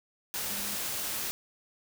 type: tone in noise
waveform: sine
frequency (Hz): 203.3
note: G#3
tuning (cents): -37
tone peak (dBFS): -45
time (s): 0.5-0.75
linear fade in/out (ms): 0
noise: white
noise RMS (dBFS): -34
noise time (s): 0.34-1.31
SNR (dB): -14
effects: none